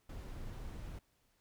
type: noise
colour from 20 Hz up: brown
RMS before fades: -45 dBFS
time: 0.09-0.99 s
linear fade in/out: 5 ms
effects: pink hiss -75 dBFS RMS until 1.4 s